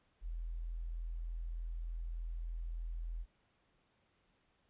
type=tone; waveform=sine; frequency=41.67 Hz; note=E1; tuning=19 cents sharp; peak=-38 dBFS; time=0.21-3.26 s; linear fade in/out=50 ms; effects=pink hiss -75 dBFS RMS until 4.69 s + resampled to 8000 Hz